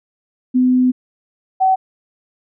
sine tone pair in turn, 253.1 / 758.4 Hz, B3 / F#5, +43 / +43 cents, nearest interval octave + perfect fifth, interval 1900 cents, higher second, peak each -10 dBFS, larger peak neither, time 0.54-0.92 / 1.6-1.76 s, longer first, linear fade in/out 20 ms, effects none

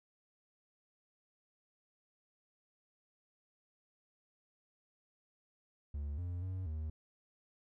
triangle tone with pitch steps, 72.4 / 88.4 / 93.2 / 77.9 Hz, D2 / F2 / F#2 / D#2, -24 / +22 / +13 / +3 cents, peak -35 dBFS, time 5.94-6.9 s, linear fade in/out 5 ms, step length 240 ms, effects none

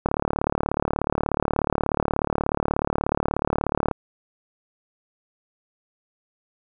click train, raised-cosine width 1 ms, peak -7 dBFS, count 142, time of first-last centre 0.06-3.912 s, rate 36.6 Hz, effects none

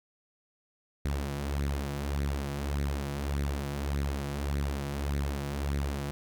sawtooth tone with flanger, 70.6 Hz, C#2, 32 cents sharp, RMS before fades -32 dBFS, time 1.05-6.11 s, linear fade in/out 0 ms, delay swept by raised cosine 0.48 to 6.18 ms, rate 1.7 Hz, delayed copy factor +0.6, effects none

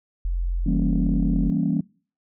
sine tone, 43.57 Hz, F1, 3 cents flat, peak -21 dBFS, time 0.25-1.5 s, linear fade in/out 0 ms
sine chord, E diminished seventh, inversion none, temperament equal with one note detuned, 166.15 / 196 / 233.1 / 277.2 Hz, E3 / G3 / Bb3 / Db4, +14 / 0 / 0 / 0 cents, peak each -24 / -25 / -25 / -25 dBFS, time 0.66-1.81 s, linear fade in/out 5 ms
effects noise-tail reverb RT60 0.4 s tail -23 dB re dry + tanh soft clip ceiling -11 dBFS

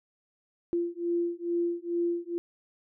sine beating tone pair, 343 / 345.3 Hz, F4 / F4, -31 / -20 cents, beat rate 2.3 Hz, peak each -30 dBFS, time 0.73-2.38 s, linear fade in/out 0 ms, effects none

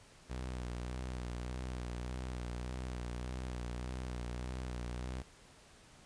sawtooth tone with vibrato, 61.74 Hz, B1, in tune, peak -35 dBFS, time 0.29-5.23 s, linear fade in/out 20 ms, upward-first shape sine, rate 1.7 Hz, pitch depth 47 cents each way, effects pink hiss -60 dBFS RMS until 6.05 s + resampled to 22050 Hz

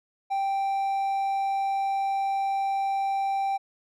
triangle tone, 784 Hz, G5, in tune, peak -22 dBFS, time 0.3-3.58 s, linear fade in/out 20 ms, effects none

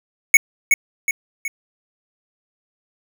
square tone with echo, 2217 Hz, C#7, in tune, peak -5 dBFS, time 0.34-0.37 s, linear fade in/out 2 ms, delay 370 ms, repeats 3, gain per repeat -6 dB, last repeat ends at 1.48 s, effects none

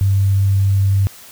sine tone, 98 Hz, G2, in tune, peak -11 dBFS, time 0.01-1.07 s, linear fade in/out 0 ms, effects white hiss -40 dBFS RMS until 1.31 s

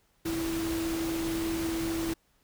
sine tone in noise, 329 Hz, E4, 3 cents flat, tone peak -29 dBFS, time 0.25-2.14 s, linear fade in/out 10 ms, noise pink, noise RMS -37 dBFS, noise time 0.25-2.14 s, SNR +5 dB, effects pink hiss -69 dBFS RMS until 2.43 s

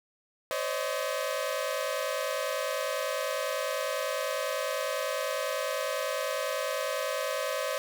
sawtooth tone cluster, 518 / 568 / 628 Hz, C5 / C#5 / D#5, -17 / +42 / +16 cents, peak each -30 dBFS, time 0.51-7.78 s, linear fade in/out 0 ms, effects none

